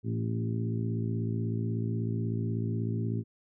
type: harmonic tone with a mistuned harmonic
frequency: 56.3 Hz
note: A1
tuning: 40 cents sharp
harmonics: 2 / 3 / 4 / 5 / 6 / 7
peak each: -30 / -37 / -36 / -41 / -42 / -42 dBFS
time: 0.03-3.24 s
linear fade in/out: 50 ms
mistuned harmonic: 5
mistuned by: -24 cents
effects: none